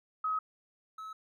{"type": "tone pair in turn", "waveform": ["sine", "triangle"], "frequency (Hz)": [1272, 1292.7], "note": ["D#6", "E6"], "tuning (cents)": [38, -34], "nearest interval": "unison", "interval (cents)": 28, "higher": "second", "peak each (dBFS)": [-29, -39], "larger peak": "first", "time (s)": [[0.24, 0.39], [0.98, 1.13]], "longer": "neither", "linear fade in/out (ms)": 5, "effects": []}